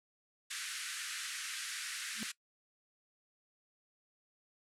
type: band-pass noise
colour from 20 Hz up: pink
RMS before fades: -42 dBFS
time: 0.5-2.32 s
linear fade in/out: 10 ms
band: 1400 to 11000 Hz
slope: 48 dB/octave
type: tone with exponential growth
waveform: sine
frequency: 219.4 Hz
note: A3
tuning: 5 cents flat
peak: -34 dBFS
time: 2.14-2.23 s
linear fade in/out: 0 ms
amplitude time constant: 18 ms
effects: noise-tail reverb RT60 0.1 s tail -20 dB re dry